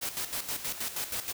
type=noise with tremolo; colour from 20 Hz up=white; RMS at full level=-33 dBFS; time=0.01-1.33 s; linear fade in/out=20 ms; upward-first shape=square; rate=6.3 Hz; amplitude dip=65%; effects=none